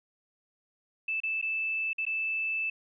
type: tone with dropouts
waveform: sine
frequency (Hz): 2634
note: E7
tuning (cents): -2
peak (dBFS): -28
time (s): 1.08-2.7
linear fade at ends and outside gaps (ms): 5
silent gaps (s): 1.203-1.234 / 1.415-1.425 / 1.932-1.982 / 2.053-2.065
effects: none